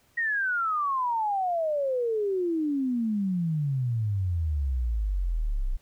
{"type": "exponential sweep", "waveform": "sine", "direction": "down", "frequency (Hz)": [1900, 30.05], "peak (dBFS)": -24, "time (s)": [0.17, 5.77], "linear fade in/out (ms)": 10, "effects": ["pink hiss -64 dBFS RMS until 5.81 s"]}